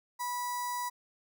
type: tone with notch filter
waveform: sawtooth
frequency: 980 Hz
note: B5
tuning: 14 cents flat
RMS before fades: -35 dBFS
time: 0.19-0.9 s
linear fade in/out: 20 ms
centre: 2900 Hz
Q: 0.67
effects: none